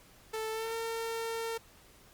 sawtooth tone with pitch glide, 440 to 455.3 Hz, A4 to A#4, 0 to -41 cents, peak -30 dBFS, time 0.33-1.58 s, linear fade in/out 10 ms, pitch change +59 cents, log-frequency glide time 0.51-0.73 s, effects pink hiss -59 dBFS RMS until 2.13 s + Opus 48 kbps

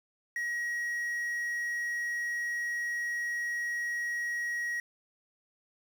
triangle tone with quantisation, 1900 Hz, A#6, 33 cents sharp, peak -29 dBFS, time 0.36-4.8 s, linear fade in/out 2 ms, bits 9, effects none

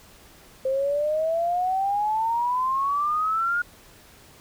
sine exponential sweep, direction up, 522 to 1440 Hz, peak -21 dBFS, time 0.65-3.62 s, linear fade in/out 5 ms, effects pink hiss -51 dBFS RMS until 4.4 s

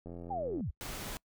click train, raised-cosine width 2 ms, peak -32 dBFS, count 48, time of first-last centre 0.06-0.607 s, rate 85.9 Hz
sine linear sweep, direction down, 830.6 to 43.96 Hz, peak -33 dBFS, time 0.3-0.71 s, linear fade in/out 10 ms
pink noise, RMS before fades -41 dBFS, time 0.81-1.17 s, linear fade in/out 0 ms
effects noise-tail reverb RT60 0.1 s tail -25 dB re dry

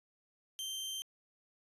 sawtooth tone, 3136 Hz, G7, in tune, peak -35 dBFS, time 0.59-1.02 s, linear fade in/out 0 ms, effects resampled to 32000 Hz

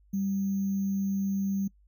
sine tone with sample-and-hold, 196 Hz, G3, in tune, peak -26 dBFS, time 0.13-1.68 s, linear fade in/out 10 ms, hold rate 6300 Hz, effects noise-tail reverb RT60 0.1 s tail -24 dB re dry + added 50 Hz sine -58 dBFS peak until 1.87 s

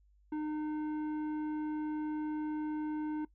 sine tone with tanh clipping, 305.1 Hz, D#4, 34 cents flat, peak -35 dBFS, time 0.32-3.25 s, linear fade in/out 5 ms, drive 10 dB, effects noise-tail reverb RT60 0.1 s tail -21 dB re dry + added 50 Hz sine -63 dBFS peak until 3.34 s

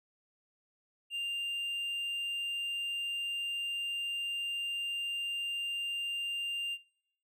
triangle tone, 2794 Hz, F7, in tune, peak -32 dBFS, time 1.1-6.78 s, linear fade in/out 50 ms, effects noise-tail reverb RT60 0.7 s tail -20 dB re dry

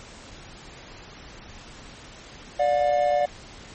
triangle tone pair together, 587.3 / 719.2 Hz, D5 / F#5, 0 / -49 cents, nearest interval major third, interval 351 cents, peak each -19 / -20 dBFS, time 2.59-3.26 s, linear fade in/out 10 ms, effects pink hiss -44 dBFS RMS until 3.74 s + MP3 32 kbps

